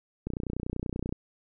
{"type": "click train", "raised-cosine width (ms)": 3, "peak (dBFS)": -19, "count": 27, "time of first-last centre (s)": [0.27, 1.125], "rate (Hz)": 30.4, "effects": []}